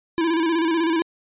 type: tone with vibrato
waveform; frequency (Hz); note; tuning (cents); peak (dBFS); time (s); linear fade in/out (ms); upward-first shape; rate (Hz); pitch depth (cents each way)
square; 329.6; E4; 0; -19; 0.18-1.02; 0; square; 16; 54
effects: resampled to 8000 Hz